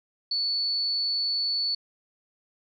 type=tone; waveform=sine; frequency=4450 Hz; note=C#8; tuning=6 cents sharp; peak=-24 dBFS; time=0.31-1.75 s; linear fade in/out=5 ms; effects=none